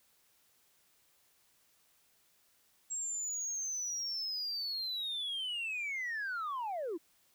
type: linear sweep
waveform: sine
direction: down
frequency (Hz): 7610 to 299.1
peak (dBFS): -33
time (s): 2.9-6.98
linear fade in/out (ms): 20
effects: tanh soft clip ceiling -33 dBFS + white hiss -70 dBFS RMS until 7.34 s